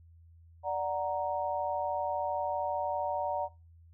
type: chord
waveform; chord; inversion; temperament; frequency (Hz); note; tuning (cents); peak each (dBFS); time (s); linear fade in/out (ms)
sine; D augmented; none; equal; 587.3 / 740 / 932.3; D5 / F#5 / A#5; 0 / 0 / 0; -34; 0.63-3.49; 50
effects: noise-tail reverb RT60 0.3 s tail -22 dB re dry + added 83 Hz sine -54 dBFS peak until 3.93 s